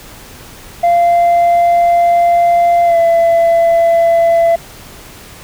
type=tone with pitch glide; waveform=sine; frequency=691 to 672.5 Hz; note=F5 to E5; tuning=-19 to +34 cents; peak=-4 dBFS; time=0.83-4.56 s; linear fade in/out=10 ms; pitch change=-47 cents; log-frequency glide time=2.85-2.97 s; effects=tanh soft clip ceiling -6 dBFS + pink hiss -35 dBFS RMS until 5.43 s